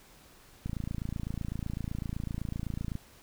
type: click train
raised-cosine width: 5 ms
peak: -22 dBFS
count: 65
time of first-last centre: 0.66-2.954 s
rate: 27.9 Hz
effects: pink hiss -57 dBFS RMS until 3.22 s